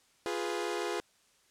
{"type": "chord", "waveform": "sawtooth", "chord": "F diminished", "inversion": "none", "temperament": "equal", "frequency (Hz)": [349.2, 415.3, 493.9], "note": ["F4", "Ab4", "Cb5"], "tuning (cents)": [0, 0, 0], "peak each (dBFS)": [-32, -32, -35], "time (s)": [0.26, 1], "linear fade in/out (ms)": 0, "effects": ["white hiss -67 dBFS RMS until 1.5 s", "low-pass 9000 Hz 12 dB/octave"]}